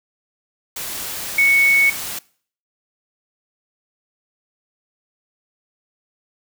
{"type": "tone in noise", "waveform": "sine", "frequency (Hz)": 2217, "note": "C#7", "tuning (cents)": 0, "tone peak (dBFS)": -11, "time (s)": [1.38, 1.9], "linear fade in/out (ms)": 5, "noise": "white", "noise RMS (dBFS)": -28, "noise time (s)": [0.76, 2.19], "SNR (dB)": 14, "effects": ["noise-tail reverb RT60 0.5 s tail -22 dB re dry"]}